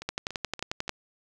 two click trains, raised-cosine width 0.2 ms, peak -21 / -12 dBFS, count 4 / 10, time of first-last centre 0.02-0.88 / 0.09-0.894 s, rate 3.49 / 11.2 Hz, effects none

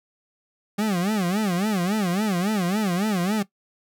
40% pulse tone with vibrato, 194.7 Hz, G3, 12 cents flat, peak -20 dBFS, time 0.78-3.43 s, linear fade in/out 10 ms, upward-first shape sine, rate 3.6 Hz, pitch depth 210 cents each way, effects noise-tail reverb RT60 0.1 s tail -17 dB re dry

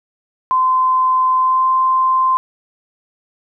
sine tone with pitch glide, 1031 to 1041.2 Hz, C6 to C6, -26 to -9 cents, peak -11 dBFS, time 0.51-2.37 s, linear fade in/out 0 ms, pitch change +17 cents, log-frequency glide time 1.38-1.67 s, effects none

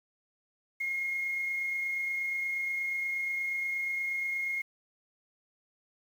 sine tone with amplitude modulation, 2148 Hz, C7, 45 cents sharp, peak -28 dBFS, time 0.8-4.62 s, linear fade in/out 10 ms, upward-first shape sine, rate 28.4 Hz, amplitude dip 25%, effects tanh soft clip ceiling -24 dBFS + 9-bit

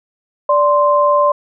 sine tone pair together, 584.9 / 1044 Hz, D5 / C6, -7 / -4 cents, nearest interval minor seventh, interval 1003 cents, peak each -12 dBFS, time 0.49-1.32 s, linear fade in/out 5 ms, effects none

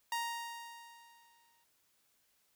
sawtooth tone with exponential decay, 934 Hz, A#5, 3 cents sharp, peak -29 dBFS, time 0.12-1.64 s, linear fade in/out 2 ms, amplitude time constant 330 ms, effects white hiss -74 dBFS RMS until 2.55 s

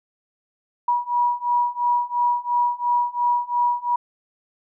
sine beating tone pair, 965 / 967.9 Hz, B5 / B5, -40 / -35 cents, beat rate 2.9 Hz, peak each -22 / -21 dBFS, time 0.88-3.96 s, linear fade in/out 5 ms, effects none

